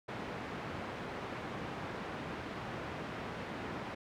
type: band-pass noise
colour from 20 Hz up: pink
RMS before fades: -42 dBFS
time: 0.08-3.95 s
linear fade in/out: 10 ms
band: 120 to 2100 Hz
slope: 12 dB/octave
effects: none